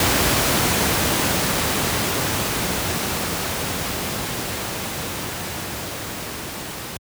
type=noise with level ramp; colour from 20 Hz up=pink; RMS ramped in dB=-17 to -31 dBFS; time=0-6.97 s; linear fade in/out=2 ms; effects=high-pass 80 Hz 12 dB/octave